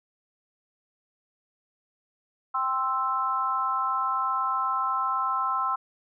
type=chord; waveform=sine; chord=C major; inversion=second; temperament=equal; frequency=784 / 1046.5 / 1318.5 Hz; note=G5 / C6 / E6; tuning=0 / 0 / 0 cents; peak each=-33 / -27 / -27 dBFS; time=2.54-5.76 s; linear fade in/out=10 ms; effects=none